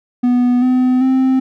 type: tone with pitch steps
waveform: triangle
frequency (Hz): 246.1 / 253.8 / 261.6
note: B3 / B3 / C4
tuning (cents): -6 / +47 / 0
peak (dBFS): -8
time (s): 0.23-1.4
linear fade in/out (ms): 10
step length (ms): 390
effects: none